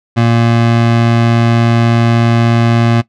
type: tone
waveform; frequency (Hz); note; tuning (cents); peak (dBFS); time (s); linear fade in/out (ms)
25% pulse; 116.54; A#2; 0; -4; 0.16-3.02; 20
effects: noise-tail reverb RT60 0.1 s tail -18 dB re dry + low-pass 4000 Hz 12 dB/octave